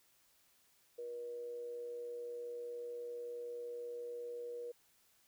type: tone with amplitude modulation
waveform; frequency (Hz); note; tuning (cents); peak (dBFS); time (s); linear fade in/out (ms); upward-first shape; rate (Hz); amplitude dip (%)
sine; 480.2; B4; -49; -40; 0.98-4.72; 10; sine; 131; 35
effects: white hiss -71 dBFS RMS until 5.27 s